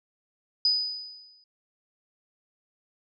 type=tone with exponential decay; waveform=sine; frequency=4978 Hz; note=D#8; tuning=in tune; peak=-18 dBFS; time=0.65-1.44 s; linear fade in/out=2 ms; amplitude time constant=170 ms; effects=none